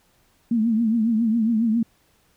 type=tone with vibrato; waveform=sine; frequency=225.6 Hz; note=A3; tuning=44 cents sharp; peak=-17 dBFS; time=0.51-1.83 s; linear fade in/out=5 ms; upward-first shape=triangle; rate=7.3 Hz; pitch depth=110 cents each way; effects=pink hiss -62 dBFS RMS until 2.36 s